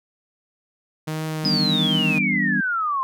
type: tone with vibrato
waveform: sawtooth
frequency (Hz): 155.56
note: D#3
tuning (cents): 0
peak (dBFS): -21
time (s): 1.07-2.19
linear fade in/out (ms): 10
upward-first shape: triangle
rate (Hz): 1.4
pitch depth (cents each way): 24
type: chord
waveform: sine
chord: E minor seventh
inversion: none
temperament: equal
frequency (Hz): 164.81 / 196 / 246.9 / 293.7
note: E3 / G3 / B3 / D4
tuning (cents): 0 / 0 / 0 / 0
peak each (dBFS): -29 / -24 / -26 / -29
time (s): 1.44-2.61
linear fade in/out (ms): 5
type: exponential sweep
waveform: sine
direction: down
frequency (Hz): 5070 to 1038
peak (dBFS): -20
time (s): 1.45-3.03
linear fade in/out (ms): 0
effects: none